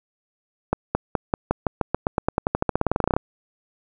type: accelerating click train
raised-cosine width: 1 ms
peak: -5 dBFS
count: 27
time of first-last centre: 0.73-3.165 s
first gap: 220 ms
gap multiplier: 0.92
effects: none